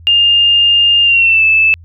sine tone with pitch glide, 2814 to 2626 Hz, F7 to E7, +12 to -7 cents, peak -6 dBFS, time 0.07-1.74 s, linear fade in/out 0 ms, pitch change -119 cents, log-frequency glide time 1.03-1.43 s, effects added 84 Hz sine -34 dBFS peak until 1.84 s

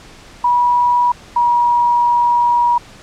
sine tone pair in turn, 971 / 958.7 Hz, B5 / A#5, -30 / +48 cents, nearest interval unison, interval 22 cents, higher first, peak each -10 dBFS, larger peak neither, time 0.44-1.12 / 1.36-2.78 s, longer second, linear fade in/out 5 ms, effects pink hiss -40 dBFS RMS until 3.02 s + low-pass 7000 Hz 12 dB/octave

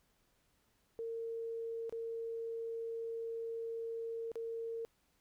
sine tone with dropouts, 457.3 Hz, A#4, 33 cents flat, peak -38 dBFS, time 0.99-4.85 s, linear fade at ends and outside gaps 0 ms, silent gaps 1.895-1.925 / 4.317-4.356 s, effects pink hiss -75 dBFS RMS until 5.2 s

